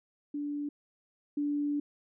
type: tone pair in turn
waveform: sine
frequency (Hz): 290.9 / 290.9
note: D4 / D4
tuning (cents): -16 / -16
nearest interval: unison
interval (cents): 0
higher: neither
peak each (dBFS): -32 / -28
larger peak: second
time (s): 0.34-0.69 / 1.37-1.8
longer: second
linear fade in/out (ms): 5
effects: none